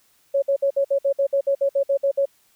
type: tone bursts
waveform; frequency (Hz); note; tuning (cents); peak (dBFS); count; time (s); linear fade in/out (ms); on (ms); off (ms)
sine; 554.4; C#5; 0; -16; 14; 0.34-2.256; 10; 83; 58
effects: white hiss -61 dBFS RMS until 2.55 s